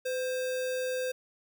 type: tone with sample-and-hold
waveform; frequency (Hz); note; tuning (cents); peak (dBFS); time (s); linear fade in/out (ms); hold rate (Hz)
sine; 509; C5; -48; -29; 0.05-1.12; 10; 2100
effects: none